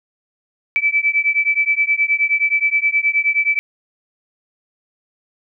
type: beating tone pair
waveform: sine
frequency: 2307 / 2316.5 Hz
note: D7 / D7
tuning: -31 / -24 cents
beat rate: 9.5 Hz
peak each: -17 dBFS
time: 0.76-3.59 s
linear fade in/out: 0 ms
effects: none